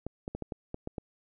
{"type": "clicks", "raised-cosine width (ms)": 2, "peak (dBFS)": -22, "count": 8, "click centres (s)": [0.066, 0.279, 0.35, 0.423, 0.522, 0.744, 0.874, 0.982], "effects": []}